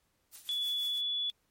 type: noise with tremolo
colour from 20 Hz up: blue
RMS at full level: -45 dBFS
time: 0.31-1.02 s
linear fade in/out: 50 ms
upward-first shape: triangle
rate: 6.1 Hz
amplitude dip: 75%
type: tone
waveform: sine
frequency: 3425 Hz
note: A7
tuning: 47 cents flat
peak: -30 dBFS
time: 0.49-1.3 s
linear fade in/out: 0 ms
effects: pink hiss -75 dBFS RMS until 1.5 s + MP3 64 kbps